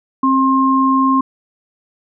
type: tone pair together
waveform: sine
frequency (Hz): 266 / 1064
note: C4 / C6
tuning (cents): +29 / +29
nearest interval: 2 octaves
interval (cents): 2400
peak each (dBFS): -13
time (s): 0.23-1.21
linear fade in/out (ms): 5
effects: none